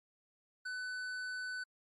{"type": "tone with tanh clipping", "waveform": "triangle", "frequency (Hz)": 1500, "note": "F#6", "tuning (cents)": 23, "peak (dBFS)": -40, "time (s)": [0.65, 1.64], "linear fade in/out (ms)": 10, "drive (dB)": 15, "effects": ["MP3 48 kbps"]}